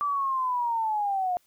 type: linear sweep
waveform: sine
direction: down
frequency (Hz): 1171 to 707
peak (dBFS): -24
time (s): 0.01-1.37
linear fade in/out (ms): 0
effects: white hiss -66 dBFS RMS until 1.46 s